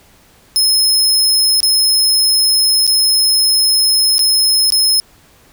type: tone with dropouts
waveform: sawtooth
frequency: 5170 Hz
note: E8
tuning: 34 cents flat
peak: -7 dBFS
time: 0.56-5 s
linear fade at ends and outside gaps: 0 ms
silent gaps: 1.604-1.63 / 2.867-2.876 / 4.182-4.192 / 4.703-4.722 s
effects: pink hiss -48 dBFS RMS until 5.52 s